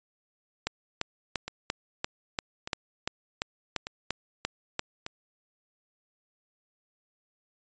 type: two click trains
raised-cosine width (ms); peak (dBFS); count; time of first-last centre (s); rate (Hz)
0.2; -11 / -18; 13 / 4; 0.67-4.794 / 1.48-5.064; 2.91 / 0.837
effects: resampled to 16000 Hz